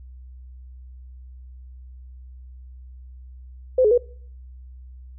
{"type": "tone with pitch steps", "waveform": "sine", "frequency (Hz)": [512, 424, 485.9], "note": ["C5", "G#4", "B4"], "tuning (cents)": [-38, 36, -28], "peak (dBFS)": -13, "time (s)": [3.78, 3.978], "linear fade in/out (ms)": 5, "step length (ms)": 66, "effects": ["noise-tail reverb RT60 0.5 s tail -22 dB re dry", "added 63 Hz sine -39 dBFS peak until 5.18 s"]}